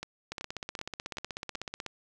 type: two click trains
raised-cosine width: 0.2 ms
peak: -19 / -20 dBFS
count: 26 / 5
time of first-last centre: 0.32-1.863 / 0.03-1.551 s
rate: 16.2 / 2.63 Hz
effects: none